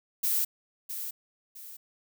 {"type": "noise with echo", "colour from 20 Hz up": "violet", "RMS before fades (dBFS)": -27, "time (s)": [0.23, 0.45], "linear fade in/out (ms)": 10, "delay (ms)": 660, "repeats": 2, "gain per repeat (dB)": -9, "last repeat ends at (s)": 1.77, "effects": []}